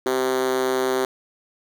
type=tone with high-pass filter; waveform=5% pulse; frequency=129.6 Hz; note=C3; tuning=16 cents flat; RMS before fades=-22 dBFS; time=0.06-1.05 s; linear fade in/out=2 ms; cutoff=340 Hz; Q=9.3; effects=none